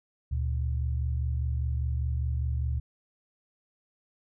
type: tone pair together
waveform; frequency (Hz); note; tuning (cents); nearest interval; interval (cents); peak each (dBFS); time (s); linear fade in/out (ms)
sine; 73 / 117.99; D2 / A#2; -10 / +21; minor sixth; 831; -27 / -32; 0.31-2.8; 10
effects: none